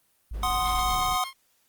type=tone; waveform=sine; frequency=53 Hz; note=G#1; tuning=36 cents sharp; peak=-31 dBFS; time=0.31-0.95 s; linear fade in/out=5 ms
type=noise; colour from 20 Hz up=brown; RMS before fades=-37 dBFS; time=0.33-1.17 s; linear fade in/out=20 ms
type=chord; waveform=square; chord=C diminished; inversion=second; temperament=equal; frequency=740 / 1046.5 / 1244.5 Hz; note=Gb5 / C6 / Eb6; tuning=0 / 0 / 0 cents; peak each=-29 dBFS; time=0.43-1.24 s; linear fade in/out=2 ms
type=tone with tremolo; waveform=15% pulse; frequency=1068 Hz; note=C6; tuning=35 cents sharp; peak=-28 dBFS; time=0.65-1.33 s; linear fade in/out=2 ms; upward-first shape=sine; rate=8.5 Hz; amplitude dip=80%
effects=white hiss -67 dBFS RMS until 1.68 s + Opus 32 kbps